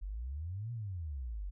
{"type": "exponential two-way sweep", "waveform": "sine", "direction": "up then down", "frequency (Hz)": [44.35, 121.5, 44.35], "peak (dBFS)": -37, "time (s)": [0.01, 1.51], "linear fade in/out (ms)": 20, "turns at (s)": 0.72, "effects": []}